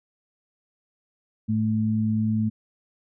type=tone pair together; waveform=sine; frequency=108.3 / 218.1 Hz; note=A2 / A3; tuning=-27 / -15 cents; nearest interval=octave; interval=1212 cents; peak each=-25 / -22 dBFS; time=1.48-2.5 s; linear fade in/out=20 ms; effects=none